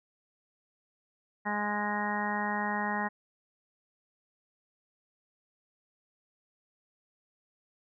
harmonic tone, 207.7 Hz, G#3, in tune, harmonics 1 / 2 / 3 / 4 / 5 / 6 / 7 / 8 / 9, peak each -35 / -43 / -42 / -34 / -37 / -46 / -42 / -42 / -35 dBFS, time 1.45-3.09 s, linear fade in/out 20 ms, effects none

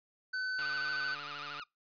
square tone, 1513 Hz, F#6, 38 cents sharp, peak -34 dBFS, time 0.33-1.15 s, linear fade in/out 10 ms
sawtooth tone with vibrato, 1318.5 Hz, E6, in tune, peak -38 dBFS, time 0.58-1.64 s, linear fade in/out 10 ms, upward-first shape sine, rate 13 Hz, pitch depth 170 cents each way
click train, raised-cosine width 0.2 ms, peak -28 dBFS, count 147, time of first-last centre 0.59-1.597 s, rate 145 Hz
effects noise-tail reverb RT60 0.2 s tail -24 dB re dry + resampled to 11025 Hz

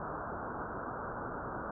white low-pass noise, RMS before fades -40 dBFS, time 0-1.71 s, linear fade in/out 2 ms, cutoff 1500 Hz, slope 96 dB/octave, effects none

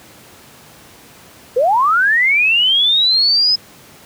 sine linear sweep, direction up, 456.4 to 5120 Hz, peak -10 dBFS, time 1.56-3.56 s, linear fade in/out 10 ms, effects pink hiss -42 dBFS RMS until 4.05 s + high-pass 100 Hz 12 dB/octave

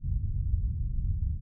white low-pass noise, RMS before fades -29 dBFS, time 0-1.41 s, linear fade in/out 50 ms, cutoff 100 Hz, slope 24 dB/octave, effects none

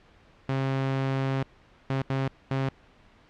sawtooth tone bursts at uneven times, 134.3 Hz, C3, 46 cents sharp, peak -21 dBFS, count 4, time 0.49-1.43 / 1.9-2.02 / 2.1-2.28 / 2.51-2.69 s, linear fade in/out 2 ms, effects pink hiss -57 dBFS RMS until 3.29 s + low-pass 3000 Hz 12 dB/octave

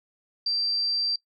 sine tone, 4699 Hz, D8, in tune, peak -23 dBFS, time 0.46-1.16 s, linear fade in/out 5 ms, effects noise-tail reverb RT60 0.1 s tail -20 dB re dry

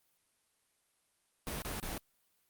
pink noise bursts, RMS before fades -39 dBFS, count 3, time 1.47-1.978 s, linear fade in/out 0 ms, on 150 ms, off 29 ms, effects white hiss -75 dBFS RMS until 2.49 s + Opus 32 kbps

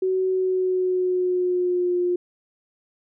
sine tone with pitch glide, 374.8 to 355.4 Hz, F#4 to F4, +22 to +30 cents, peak -19 dBFS, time 0.02-2.16 s, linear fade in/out 5 ms, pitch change -92 cents, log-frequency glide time 0.29-1.97 s, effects none

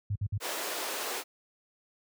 sine tone bursts, 101.6 Hz, G#2, 38 cents flat, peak -27 dBFS, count 3, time 0.1-0.377 s, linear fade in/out 5 ms, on 55 ms, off 56 ms
pink high-pass noise, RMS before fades -35 dBFS, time 0.4-1.24 s, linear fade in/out 50 ms, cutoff 370 Hz, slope 24 dB/octave
effects high-pass 60 Hz 12 dB/octave

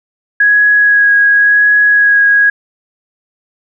sine tone with vibrato, 1661.2 Hz, G#6, in tune, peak -5 dBFS, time 0.4-2.5 s, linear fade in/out 5 ms, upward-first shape sine, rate 0.92 Hz, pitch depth 13 cents each way, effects none

